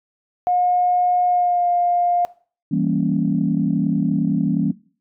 sine tone with pitch glide, 718 to 704.4 Hz, F5 to F5, +48 to +15 cents, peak -15 dBFS, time 0.47-2.25 s, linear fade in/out 0 ms, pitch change -33 cents, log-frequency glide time 1.25-1.68 s
sine chord, E diminished seventh, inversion none, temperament equal, 164.81 / 196 / 233.1 / 277.2 Hz, E3 / G3 / Bb3 / Db4, 0 / 0 / 0 / 0 cents, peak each -22 dBFS, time 2.71-4.72 s, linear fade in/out 10 ms
effects noise-tail reverb RT60 0.4 s tail -19 dB re dry + tanh soft clip ceiling -6 dBFS

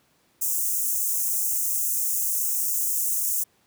white high-pass noise, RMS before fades -25 dBFS, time 0.41-3.44 s, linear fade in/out 10 ms, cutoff 6300 Hz, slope 48 dB/octave, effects pink hiss -64 dBFS RMS until 3.66 s + high-pass 100 Hz 12 dB/octave

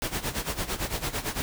pink noise with tremolo, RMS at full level -28 dBFS, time 0.02-1.42 s, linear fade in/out 0 ms, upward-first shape sine, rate 8.9 Hz, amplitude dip 80%, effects none

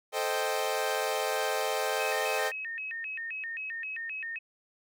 sawtooth chord, A half-diminished seventh, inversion none, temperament equal, 440 / 523.3 / 622.3 / 784 Hz, A4 / C5 / Eb5 / G5, 0 / 0 / 0 / 0 cents, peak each -30 dBFS, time 0.12-2.52 s, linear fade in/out 50 ms
sine tone with vibrato, 2165 Hz, C#7, 41 cents flat, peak -34 dBFS, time 1.99-4.39 s, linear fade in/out 10 ms, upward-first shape square, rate 3.8 Hz, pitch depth 290 cents each way
effects none

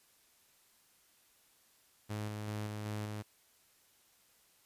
sawtooth tone with tremolo, 105.7 Hz, G#2, 31 cents sharp, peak -33 dBFS, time 2.09-3.23 s, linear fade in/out 20 ms, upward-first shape square, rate 2.6 Hz, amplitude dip 25%, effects white hiss -68 dBFS RMS until 4.65 s + resampled to 32000 Hz

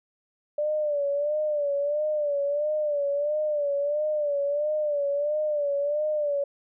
sine tone with vibrato, 587.3 Hz, D5, in tune, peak -23 dBFS, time 0.58-6.44 s, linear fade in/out 5 ms, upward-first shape sine, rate 1.5 Hz, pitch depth 71 cents each way, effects none

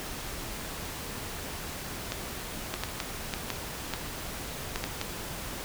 clicks, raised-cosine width 0.2 ms, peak -13 dBFS, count 10, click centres 2.121 / 2.74 / 2.836 / 3.002 / 3.338 / 3.503 / 3.937 / 4.759 / 4.84 / 5.014 s, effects pink hiss -38 dBFS RMS until 5.64 s

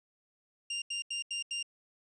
sawtooth tone bursts, 2794 Hz, F7, in tune, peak -30 dBFS, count 5, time 0.7-1.628 s, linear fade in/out 5 ms, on 120 ms, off 82 ms, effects resampled to 22050 Hz

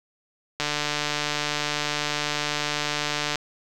click train, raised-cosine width 0.2 ms, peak -8 dBFS, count 409, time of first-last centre 0.6-3.357 s, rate 148 Hz, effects none

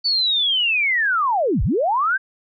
sine linear two-way sweep, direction down then up, 4552 to 30.87 to 1619 Hz, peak -16 dBFS, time 0.04-2.18 s, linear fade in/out 20 ms, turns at 1.63 s, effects none

